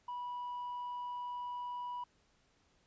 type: tone with tanh clipping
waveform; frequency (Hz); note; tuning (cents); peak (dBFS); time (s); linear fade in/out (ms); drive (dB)
triangle; 979; B5; -15; -39; 0.08-2.04; 5; 6
effects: pink hiss -72 dBFS RMS until 2.86 s + resampled to 16000 Hz